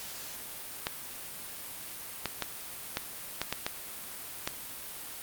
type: clicks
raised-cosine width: 0.2 ms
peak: -12 dBFS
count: 8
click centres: 0.869 / 2.257 / 2.423 / 2.971 / 3.416 / 3.526 / 3.665 / 4.475 s
effects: white hiss -42 dBFS RMS until 5.22 s + Opus 48 kbps